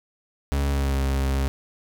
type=tone with pitch glide; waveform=40% pulse; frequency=70 to 67.58 Hz; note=C#2 to C#2; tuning=+18 to -43 cents; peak=-20 dBFS; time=0.52-1.48 s; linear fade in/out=0 ms; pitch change=-61 cents; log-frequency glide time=0.71-0.99 s; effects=none